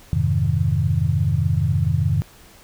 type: chord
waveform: sine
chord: F minor seventh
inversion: none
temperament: equal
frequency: 87.31 / 103.83 / 130.81 / 155.56 Hz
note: F2 / Ab2 / C3 / Eb3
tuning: 0 / 0 / 0 / 0 cents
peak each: -22 dBFS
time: 0.13-2.22 s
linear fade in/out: 0 ms
effects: pink hiss -48 dBFS RMS until 2.63 s